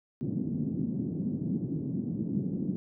pink band-pass noise, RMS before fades -32 dBFS, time 0.21-2.76 s, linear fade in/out 0 ms, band 150 to 270 Hz, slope 24 dB/octave, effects none

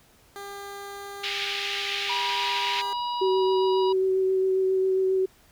15% pulse tone, 400.6 Hz, G4, 38 cents sharp, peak -30 dBFS, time 0.36-2.93 s, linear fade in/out 0 ms
pink band-pass noise, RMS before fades -30 dBFS, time 1.23-2.82 s, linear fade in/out 10 ms, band 2200 to 3900 Hz, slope 24 dB/octave
harmonic tone, 967 Hz, B5, 37 cents flat, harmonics 1 / 3 / 4 / 5, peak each -27 / -37 / -39 / -42 dBFS, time 2.09-3.93 s, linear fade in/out 10 ms
sine tone with vibrato, 378.5 Hz, F#4, 39 cents sharp, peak -20 dBFS, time 3.21-5.26 s, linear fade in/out 10 ms, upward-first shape sine, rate 7.4 Hz, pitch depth 12 cents each way
effects pink hiss -58 dBFS RMS until 5.51 s

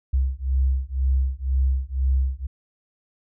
sine beating tone pair, 65 / 67 Hz, C2 / C2, -11 / +42 cents, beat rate 2 Hz, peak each -22 dBFS, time 0.13-2.47 s, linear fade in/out 10 ms, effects none

